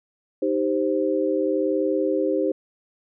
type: chord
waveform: sine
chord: C minor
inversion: first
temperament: equal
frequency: 311.1 / 392 / 523.3 Hz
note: Eb4 / G4 / C5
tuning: 0 / 0 / 0 cents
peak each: -24 dBFS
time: 0.42-2.52 s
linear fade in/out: 5 ms
effects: none